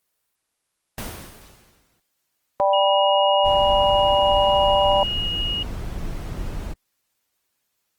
pink noise with exponential decay, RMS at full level -29 dBFS, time 0.98-2 s, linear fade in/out 2 ms, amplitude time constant 220 ms
harmonic tone, 196 Hz, G3, in tune, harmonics 3 / 4 / 5, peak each -18 / -20 / -22 dBFS, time 2.6-5.03 s, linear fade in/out 0 ms
sine tone, 2875 Hz, F7, 50 cents sharp, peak -23 dBFS, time 2.73-5.63 s, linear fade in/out 5 ms
brown noise, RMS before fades -29 dBFS, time 3.44-6.74 s, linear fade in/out 20 ms
effects white hiss -74 dBFS RMS until 7.98 s + Opus 24 kbps

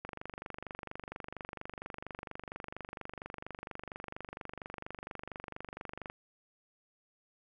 click train, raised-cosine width 0.5 ms, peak -26 dBFS, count 148, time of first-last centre 0.05-6.099 s, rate 24.3 Hz, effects none

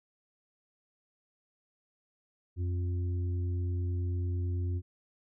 harmonic tone, 89.1 Hz, F2, 35 cents sharp, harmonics 1 / 3 / 4, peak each -29 / -45 / -46 dBFS, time 2.56-4.82 s, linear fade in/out 50 ms, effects none

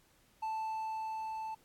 triangle tone with level ramp, 880 Hz, A5, in tune, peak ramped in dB -32 to -36 dBFS, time 0.42-1.55 s, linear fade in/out 10 ms, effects pink hiss -68 dBFS RMS until 1.64 s + AAC 64 kbps

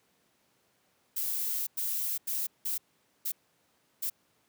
violet noise bursts at uneven times, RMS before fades -32 dBFS, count 6, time 1.16-1.67 / 1.77-2.18 / 2.27-2.47 / 2.65-2.78 / 3.25-3.32 / 4.02-4.1 s, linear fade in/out 10 ms, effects pink hiss -70 dBFS RMS until 4.48 s + high-pass 150 Hz 12 dB/octave

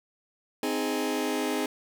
sawtooth chord, Ab major, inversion first, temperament just, 259.6 / 311.5 / 415.3 Hz, C4 / Eb4 / Ab4, -13 / +2 / 0 cents, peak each -27 dBFS, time 0.63-1.66 s, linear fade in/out 2 ms, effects none

